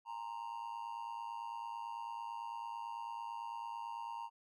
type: tone with amplitude modulation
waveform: triangle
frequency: 930 Hz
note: A#5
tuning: 4 cents flat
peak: -36 dBFS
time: 0.05-4.3 s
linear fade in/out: 50 ms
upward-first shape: sine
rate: 109 Hz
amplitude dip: 80%
effects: none